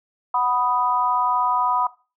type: chord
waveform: sine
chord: B major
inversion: second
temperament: equal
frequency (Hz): 740 / 987.8 / 1244.5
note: F#5 / B5 / D#6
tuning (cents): 0 / 0 / 0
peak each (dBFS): -25 / -20 / -24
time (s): 0.34-1.87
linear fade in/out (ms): 5
effects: noise-tail reverb RT60 0.3 s tail -17 dB re dry